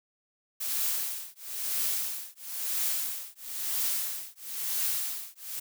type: noise with tremolo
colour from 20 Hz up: blue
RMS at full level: -28 dBFS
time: 0.6-5.6 s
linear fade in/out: 10 ms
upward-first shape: triangle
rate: 1 Hz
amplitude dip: 100%
effects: none